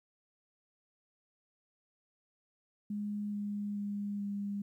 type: tone with pitch steps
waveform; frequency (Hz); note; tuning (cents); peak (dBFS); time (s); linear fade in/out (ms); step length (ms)
sine; 206.9 / 205.2 / 203.6 / 201.9; G#3 / G#3 / G#3 / G#3; -6 / -21 / -34 / -49; -34; 2.9-4.62; 5; 430
effects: 12-bit